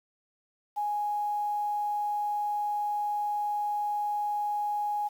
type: tone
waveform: sine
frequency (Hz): 830.6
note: G#5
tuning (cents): 0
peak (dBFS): -27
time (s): 0.76-5.09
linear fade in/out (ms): 20
effects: 9-bit